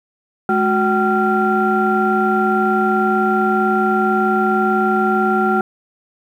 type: tone cluster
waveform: sine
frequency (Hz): 211.6 / 367.3 / 764 / 1381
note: G#3 / F#4 / G5 / F6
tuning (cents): +33 / -13 / -45 / -20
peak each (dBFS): -18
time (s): 0.49-5.61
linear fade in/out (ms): 2
effects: tanh soft clip ceiling -5 dBFS + 8-bit